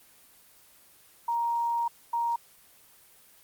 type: tone bursts at uneven times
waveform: sine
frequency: 937 Hz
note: A#5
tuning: 9 cents sharp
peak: -25 dBFS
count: 2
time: 1.28-1.88 / 2.13-2.36 s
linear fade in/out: 5 ms
effects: white hiss -57 dBFS RMS until 3.43 s + Opus 24 kbps